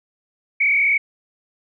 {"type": "tone with frequency modulation", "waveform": "sine", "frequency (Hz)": 2251, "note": "C#7", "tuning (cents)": 26, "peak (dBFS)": -14, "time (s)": [0.6, 0.98], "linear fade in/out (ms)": 10, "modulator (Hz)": 38.6, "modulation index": 2, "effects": []}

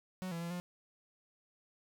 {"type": "tone with pitch steps", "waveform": "45% pulse", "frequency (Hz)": [185.2, 167.9, 170.1, 177.2], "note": ["F#3", "E3", "F3", "F3"], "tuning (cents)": [2, 32, -45, 25], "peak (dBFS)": -38, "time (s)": [0.22, 0.6], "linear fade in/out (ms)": 0, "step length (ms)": 95, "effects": []}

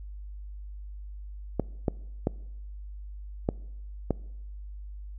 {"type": "clicks", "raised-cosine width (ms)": 2, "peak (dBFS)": -11, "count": 5, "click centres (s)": [1.597, 1.882, 2.271, 3.489, 4.107], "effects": ["noise-tail reverb RT60 0.9 s tail -23 dB re dry", "added 50 Hz sine -38 dBFS peak until 5.18 s"]}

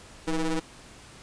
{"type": "ring-modulated tone", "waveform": "35% pulse", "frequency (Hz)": 162.6, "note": "E3", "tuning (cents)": -23, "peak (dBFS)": -20, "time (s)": [0.27, 0.6], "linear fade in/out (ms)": 10, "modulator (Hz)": 154, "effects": ["pink hiss -49 dBFS RMS until 1.22 s", "resampled to 22050 Hz"]}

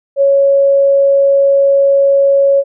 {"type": "tone", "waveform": "sine", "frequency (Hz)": 554.4, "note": "C#5", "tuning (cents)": 0, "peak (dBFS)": -6, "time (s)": [0.16, 2.64], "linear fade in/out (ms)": 50, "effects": []}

